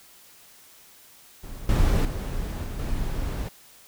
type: noise with level steps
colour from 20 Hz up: brown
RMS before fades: -37 / -20 / -29 / -32 / -28 dBFS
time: 1.43-3.49 s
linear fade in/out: 10 ms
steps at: 1.69 / 2.05 / 2.64 / 2.79 s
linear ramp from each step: 2 ms
effects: white hiss -52 dBFS RMS until 3.87 s